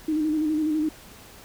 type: tone with vibrato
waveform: sine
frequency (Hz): 308.3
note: D#4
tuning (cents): -16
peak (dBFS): -21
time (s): 0.08-0.89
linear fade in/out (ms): 5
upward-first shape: square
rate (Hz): 12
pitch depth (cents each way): 36
effects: pink hiss -47 dBFS RMS until 1.44 s